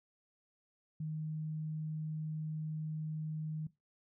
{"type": "tone", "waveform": "sine", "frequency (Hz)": 155.56, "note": "D#3", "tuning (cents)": 0, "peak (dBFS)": -36, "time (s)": [1, 3.67], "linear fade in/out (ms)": 5, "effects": ["noise-tail reverb RT60 0.2 s tail -18 dB re dry"]}